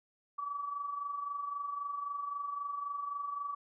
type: tone with amplitude modulation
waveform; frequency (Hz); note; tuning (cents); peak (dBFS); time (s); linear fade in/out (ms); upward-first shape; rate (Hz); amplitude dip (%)
sine; 1147; D6; -41; -33; 0.38-3.55; 10; sine; 23.8; 55
effects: none